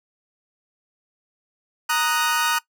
sawtooth chord, D# minor, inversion second, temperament equal, 932.3 / 1244.5 / 1480 Hz, A#5 / D#6 / F#6, 0 / 0 / 0 cents, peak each -20 dBFS, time 1.89-2.59 s, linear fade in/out 10 ms, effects noise-tail reverb RT60 0.1 s tail -19 dB re dry

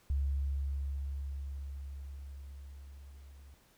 sine tone with level ramp, 69.3 Hz, C#2, in tune, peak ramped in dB -28 to -51 dBFS, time 0.1-3.54 s, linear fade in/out 0 ms, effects pink hiss -66 dBFS RMS until 3.77 s

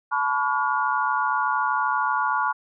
sine tone cluster, 867 / 995 / 1128 / 1426 Hz, A5 / B5 / C#6 / F6, -26 / +13 / +30 / +36 cents, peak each -26 dBFS, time 0.11-2.53 s, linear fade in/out 20 ms, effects none

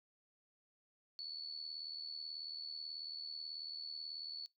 sine tone with amplitude modulation, 4436 Hz, C#8, in tune, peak -40 dBFS, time 1.19-4.46 s, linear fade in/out 0 ms, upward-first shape sine, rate 78.3 Hz, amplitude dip 60%, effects noise-tail reverb RT60 0.2 s tail -24 dB re dry

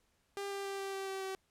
sawtooth tone with pitch steps, 399.1 / 396.3 / 393.6 / 390.9 / 388.2 / 385.5 / 382.8 Hz, G4 / G4 / G4 / G4 / G4 / G4 / G4, +31 / +19 / +7 / -5 / -17 / -29 / -41 cents, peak -34 dBFS, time 0.37-1.35 s, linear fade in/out 0 ms, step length 140 ms, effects pink hiss -75 dBFS RMS until 1.5 s + low-pass 12000 Hz 12 dB/octave

